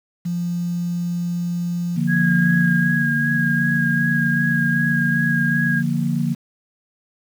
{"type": "tone", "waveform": "sine", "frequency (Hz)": 173.9, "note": "F3", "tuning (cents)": -7, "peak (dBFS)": -20, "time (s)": [0.25, 3.38], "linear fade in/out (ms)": 10}
{"type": "chord", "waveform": "sine", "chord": "Bb major", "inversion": "first", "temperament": "equal", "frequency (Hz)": [146.83, 174.61, 233.1], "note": ["D3", "F3", "Bb3"], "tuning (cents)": [0, 0, 0], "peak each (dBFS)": -22, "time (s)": [1.96, 6.35], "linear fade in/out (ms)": 20}
{"type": "tone with vibrato", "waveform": "sine", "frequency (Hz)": 1641, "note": "G#6", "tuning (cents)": -21, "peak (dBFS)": -19, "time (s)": [2.07, 5.83], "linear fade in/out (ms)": 50, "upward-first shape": "sine", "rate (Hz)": 2.6, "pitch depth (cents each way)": 20}
{"effects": ["tanh soft clip ceiling -3 dBFS", "7-bit"]}